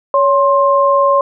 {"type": "tone pair together", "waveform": "sine", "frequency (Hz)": [561, 1057.1], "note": ["C#5", "C6"], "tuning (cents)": [21, 17], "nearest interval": "major seventh", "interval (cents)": 1096, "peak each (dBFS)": -11, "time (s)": [0.14, 1.21], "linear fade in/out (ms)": 2, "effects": []}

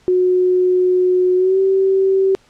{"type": "tone with pitch glide", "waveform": "sine", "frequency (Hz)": [365.1, 384.6], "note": ["F#4", "G4"], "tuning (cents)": [-23, -33], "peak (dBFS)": -11, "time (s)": [0.08, 2.35], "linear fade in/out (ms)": 0, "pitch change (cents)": 90, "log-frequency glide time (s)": [1.36, 1.59], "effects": ["pink hiss -53 dBFS RMS until 2.49 s", "low-pass 7000 Hz 12 dB/octave"]}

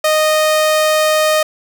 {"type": "tone", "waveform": "sawtooth", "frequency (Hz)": 619, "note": "D#5", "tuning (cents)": -9, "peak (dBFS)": -7, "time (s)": [0.04, 1.43], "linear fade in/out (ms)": 5, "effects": []}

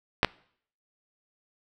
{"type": "clicks", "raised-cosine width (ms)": 0.3, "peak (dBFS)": -4, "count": 2, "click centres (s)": [0.231, 0.247], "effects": ["noise-tail reverb RT60 0.6 s tail -24 dB re dry"]}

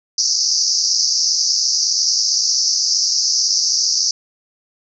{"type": "band-pass noise", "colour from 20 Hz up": "white", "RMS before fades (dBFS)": -17, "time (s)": [0.18, 4.11], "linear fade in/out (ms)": 2, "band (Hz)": [4700, 6100], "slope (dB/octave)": 96, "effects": []}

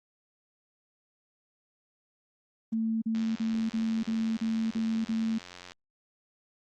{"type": "tone bursts", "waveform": "sine", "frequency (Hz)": 223.6, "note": "A3", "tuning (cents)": 28, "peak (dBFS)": -26, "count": 8, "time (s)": [2.72, 5.386], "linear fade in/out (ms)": 10, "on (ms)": 300, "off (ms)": 38}
{"type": "click train", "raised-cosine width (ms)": 0.2, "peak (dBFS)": -27, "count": 231, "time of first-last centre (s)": [3.15, 5.72], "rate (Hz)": 89.5}
{"effects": ["Opus 24 kbps"]}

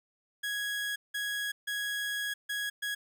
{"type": "tone bursts at uneven times", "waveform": "30% pulse", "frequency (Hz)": 1661.2, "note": "G#6", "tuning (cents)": 0, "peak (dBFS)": -29, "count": 5, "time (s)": [[0.43, 0.96], [1.14, 1.52], [1.67, 2.34], [2.49, 2.7], [2.82, 2.95]], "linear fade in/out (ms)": 10, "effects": []}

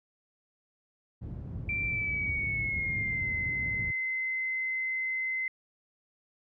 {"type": "low-pass noise", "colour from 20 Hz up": "white", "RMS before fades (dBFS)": -36, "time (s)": [1.21, 3.92], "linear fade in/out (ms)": 20, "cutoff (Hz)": 100, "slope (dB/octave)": 12}
{"type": "tone with pitch glide", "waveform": "sine", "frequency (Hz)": [2349, 2057], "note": ["D7", "C7"], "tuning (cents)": [0, -30], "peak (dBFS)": -29, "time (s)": [1.69, 5.48], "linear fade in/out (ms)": 2, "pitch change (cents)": -230, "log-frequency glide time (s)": [1.85, 3.3]}
{"effects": ["high-pass 60 Hz 12 dB/octave"]}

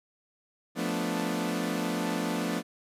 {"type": "chord", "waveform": "sawtooth", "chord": "B half-diminished seventh", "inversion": "second", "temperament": "equal with one note detuned", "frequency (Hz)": [175.32, 220, 246.9, 293.7], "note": ["F3", "A3", "B3", "D4"], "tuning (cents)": [7, 0, 0, 0], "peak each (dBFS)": -30, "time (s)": [0.75, 2.63], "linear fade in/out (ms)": 50, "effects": ["resampled to 32000 Hz"]}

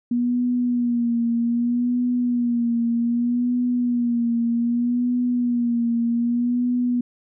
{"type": "tone with vibrato", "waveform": "sine", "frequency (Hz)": 239.7, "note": "A#3", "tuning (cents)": 48, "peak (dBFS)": -18, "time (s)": [0.11, 7.01], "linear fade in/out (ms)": 5, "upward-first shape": "sine", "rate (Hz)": 0.64, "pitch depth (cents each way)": 45, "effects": []}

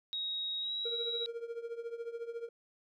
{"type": "tone with pitch glide", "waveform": "sine", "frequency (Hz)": [3785, 3865], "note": ["A#7", "B7"], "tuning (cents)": [26, -38], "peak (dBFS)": -34, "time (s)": [0.13, 1.26], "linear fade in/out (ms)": 0, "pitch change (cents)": 36, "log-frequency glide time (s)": [0.6, 0.72]}
{"type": "tone with tremolo", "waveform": "triangle", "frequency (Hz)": 466.2, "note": "A#4", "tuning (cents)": 0, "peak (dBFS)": -33, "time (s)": [0.85, 2.49], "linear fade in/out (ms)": 5, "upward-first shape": "triangle", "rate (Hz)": 14, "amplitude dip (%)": 85}
{"effects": []}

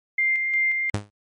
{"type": "tone with tremolo", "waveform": "sine", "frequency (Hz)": 2101, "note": "C7", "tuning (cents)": 7, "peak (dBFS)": -18, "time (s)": [0.18, 0.9], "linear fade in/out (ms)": 5, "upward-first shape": "square", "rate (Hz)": 2.8, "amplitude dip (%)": 35}
{"type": "tone with exponential decay", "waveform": "sawtooth", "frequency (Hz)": 102.8, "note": "G#2", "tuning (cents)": -17, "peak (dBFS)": -16, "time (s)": [0.94, 1.1], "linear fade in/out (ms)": 0, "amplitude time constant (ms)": 33}
{"effects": ["MP3 48 kbps"]}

